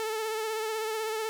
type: tone with vibrato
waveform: sawtooth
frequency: 438.3 Hz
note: A4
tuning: 7 cents flat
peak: -26 dBFS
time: 0-1.29 s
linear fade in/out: 0 ms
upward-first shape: triangle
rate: 16 Hz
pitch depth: 43 cents each way
effects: none